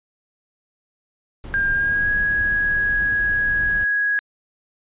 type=noise; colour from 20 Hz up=brown; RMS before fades=-31 dBFS; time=1.44-3.84 s; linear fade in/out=0 ms
type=tone with pitch glide; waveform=sine; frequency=1605 to 1660.6 Hz; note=G6 to G#6; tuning=+40 to -1 cents; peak=-17 dBFS; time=1.54-4.19 s; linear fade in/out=0 ms; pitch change=+59 cents; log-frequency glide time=1.73-2.1 s
effects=resampled to 8000 Hz